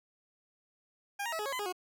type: tone with pitch steps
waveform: 20% pulse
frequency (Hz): 806 / 937 / 648 / 421.1 / 550 / 1017 / 412.3 / 364.3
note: G5 / A#5 / E5 / G#4 / C#5 / C6 / G#4 / F#4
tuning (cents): +48 / +9 / -30 / +24 / -14 / -50 / -13 / -27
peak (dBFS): -29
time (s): 1.19-1.726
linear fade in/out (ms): 10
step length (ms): 67
effects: none